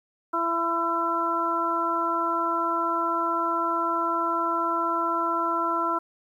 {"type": "harmonic tone", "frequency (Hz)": 335.5, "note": "E4", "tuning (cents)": 31, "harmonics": [1, 2, 3, 4], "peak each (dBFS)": [-31, -32, -27, -26], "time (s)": [0.33, 5.99], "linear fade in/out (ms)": 10, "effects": ["10-bit"]}